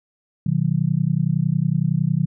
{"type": "chord", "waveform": "sine", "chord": "B major", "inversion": "none", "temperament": "just", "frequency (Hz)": [123.47, 154.34, 185.21], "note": ["B2", "D#3", "F#3"], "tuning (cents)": [0, -14, 2], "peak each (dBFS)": [-24, -19, -23], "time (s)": [0.46, 2.26], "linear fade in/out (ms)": 5, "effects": []}